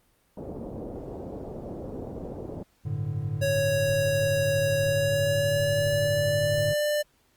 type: low-pass noise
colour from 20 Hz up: white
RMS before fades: -37 dBFS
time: 0.37-2.63 s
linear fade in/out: 5 ms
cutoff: 560 Hz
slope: 24 dB/octave
type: chord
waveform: triangle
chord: G suspended second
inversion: none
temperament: just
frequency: 98 / 110.25 / 147 Hz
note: G2 / A2 / D3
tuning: 0 / +4 / +2 cents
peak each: -32 / -29 / -29 dBFS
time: 2.85-6.74 s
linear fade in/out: 10 ms
type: tone with pitch glide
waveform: square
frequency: 554.4 to 594.2 Hz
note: C#5 to D5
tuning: 0 to +20 cents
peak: -24 dBFS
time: 3.41-7.03 s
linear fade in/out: 20 ms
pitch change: +120 cents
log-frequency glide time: 4.79-6.83 s
effects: pink hiss -66 dBFS RMS until 7.36 s + Opus 32 kbps